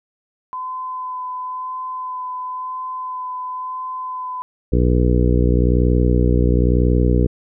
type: tone with vibrato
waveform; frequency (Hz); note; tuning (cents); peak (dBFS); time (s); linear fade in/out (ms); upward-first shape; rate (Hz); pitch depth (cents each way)
sine; 1015; B5; +47; -24; 0.53-4.42; 0; sine; 0.97; 12
type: harmonic tone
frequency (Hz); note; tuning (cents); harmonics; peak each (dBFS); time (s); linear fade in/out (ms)
61; B1; -21; 1 / 2 / 3 / 4 / 5 / 6 / 7 / 8; -15 / -19 / -22 / -24 / -23 / -27 / -24 / -26; 4.72-7.27; 10
effects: none